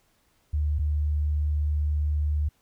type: tone pair in turn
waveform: sine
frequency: 74.6 / 74.6 Hz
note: D2 / D2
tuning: +28 / +28 cents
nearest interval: unison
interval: 0 cents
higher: neither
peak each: -22 dBFS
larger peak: neither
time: 0.53-0.79 / 0.79-2.49 s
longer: second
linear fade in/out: 10 ms
effects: pink hiss -67 dBFS RMS until 2.61 s